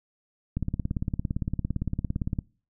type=click train; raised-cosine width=5 ms; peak=-15 dBFS; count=33; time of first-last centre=0.57-2.388 s; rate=17.6 Hz; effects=noise-tail reverb RT60 0.4 s tail -24 dB re dry

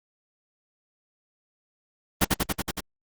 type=noise with echo; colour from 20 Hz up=pink; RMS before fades=-19 dBFS; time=2.21-2.25 s; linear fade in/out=10 ms; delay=93 ms; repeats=6; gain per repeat=-2 dB; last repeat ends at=2.808 s; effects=Opus 24 kbps

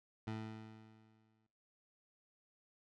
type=tone with exponential decay; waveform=20% pulse; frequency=110 Hz; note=A2; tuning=in tune; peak=-34 dBFS; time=0.27-1.47 s; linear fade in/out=5 ms; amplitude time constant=260 ms; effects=noise-tail reverb RT60 0.9 s tail -25 dB re dry + low-pass 4000 Hz 12 dB/octave

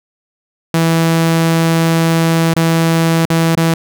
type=tone with dropouts; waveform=sawtooth; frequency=164.4 Hz; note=E3; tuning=4 cents flat; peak=-6 dBFS; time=0.74-3.74 s; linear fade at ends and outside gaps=2 ms; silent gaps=2.538-2.564 / 3.254-3.302 / 3.553-3.572 s; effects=none

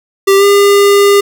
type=tone with pitch glide; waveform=square; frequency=392 to 403 Hz; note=G4 to G4; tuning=0 to +48 cents; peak=-5 dBFS; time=0.27-1.21 s; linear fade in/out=10 ms; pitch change=+48 cents; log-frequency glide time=0.37-0.44 s; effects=none

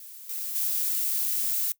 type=noise with level steps; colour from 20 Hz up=violet; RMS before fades=-44 / -33 / -27 dBFS; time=0-1.72 s; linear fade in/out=2 ms; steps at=0.29 / 0.55 s; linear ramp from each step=5 ms; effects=noise-tail reverb RT60 0.1 s tail -20 dB re dry

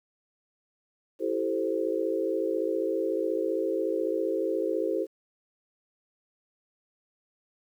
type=chord; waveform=sine; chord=A minor seventh; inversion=second; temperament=equal with one note detuned; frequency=329.6 / 385.5 / 440 / 523.3 Hz; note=E4 / G4 / A4 / C5; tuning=0 / -29 / 0 / 0 cents; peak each=-31 dBFS; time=1.19-5.07 s; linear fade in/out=50 ms; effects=10-bit

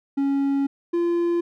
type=tone pair in turn; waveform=triangle; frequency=277.2 / 343.6 Hz; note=C#4 / F4; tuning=0 / -28 cents; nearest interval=major third; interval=372 cents; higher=second; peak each=-17 dBFS; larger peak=neither; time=0.17-0.67 / 0.93-1.41 s; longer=first; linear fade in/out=10 ms; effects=none

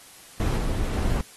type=noise with level steps; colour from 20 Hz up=brown; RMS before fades=-23 / -26 / -24 dBFS; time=0.4-1.21 s; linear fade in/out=2 ms; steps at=0.58 / 0.93 s; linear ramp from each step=2 ms; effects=white hiss -48 dBFS RMS until 1.36 s + AAC 32 kbps

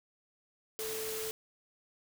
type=tone in noise; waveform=sine; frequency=439.4 Hz; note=A4; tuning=2 cents flat; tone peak=-38 dBFS; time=0.79-1.31 s; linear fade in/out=0 ms; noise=white; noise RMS=-40 dBFS; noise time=0.79-1.31 s; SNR=-1 dB; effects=none

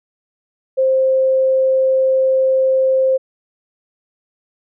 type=tone; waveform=sine; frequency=526 Hz; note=C5; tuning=9 cents sharp; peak=-11 dBFS; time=0.77-3.18 s; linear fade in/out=20 ms; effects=none

